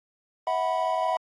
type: chord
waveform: triangle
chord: E suspended second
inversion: none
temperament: equal with one note detuned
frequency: 647.6 / 740 / 987.8 Hz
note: E5 / F#5 / B5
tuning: -31 / 0 / 0 cents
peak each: -26 dBFS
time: 0.47-1.17 s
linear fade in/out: 2 ms
effects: AAC 32 kbps